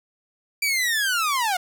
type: linear sweep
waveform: sawtooth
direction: down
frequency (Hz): 2349 to 701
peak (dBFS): -17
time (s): 0.62-1.57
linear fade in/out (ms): 5
effects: none